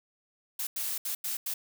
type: noise bursts at uneven times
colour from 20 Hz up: blue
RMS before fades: -33 dBFS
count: 5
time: 0.59-0.67 / 0.76-0.98 / 1.05-1.15 / 1.24-1.37 / 1.46-1.54 s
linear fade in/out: 5 ms
effects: none